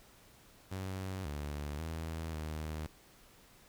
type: tone with pitch steps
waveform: sawtooth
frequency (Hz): 94.7 / 73.2 / 80.9 / 77.7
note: F#2 / D2 / E2 / D#2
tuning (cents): +41 / -5 / -32 / -2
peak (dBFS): -34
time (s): 0.71-2.87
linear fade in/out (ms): 10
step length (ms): 540
effects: pink hiss -61 dBFS RMS until 3.68 s